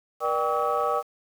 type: tone cluster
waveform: sine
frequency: 478.9 / 595 / 782 / 1134 / 1288 Hz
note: A#4 / D5 / G5 / C#6 / E6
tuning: +47 / +22 / -4 / +39 / -41 cents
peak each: -28 dBFS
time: 0.2-1.03 s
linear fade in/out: 50 ms
effects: tanh soft clip ceiling -14 dBFS + 8-bit